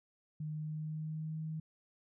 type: tone with pitch glide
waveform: sine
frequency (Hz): 153.4 to 157.62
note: D#3 to D#3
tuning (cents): -24 to +23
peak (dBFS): -37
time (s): 0.4-1.6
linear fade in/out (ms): 5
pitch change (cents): +47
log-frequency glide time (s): 0.53-1.4
effects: none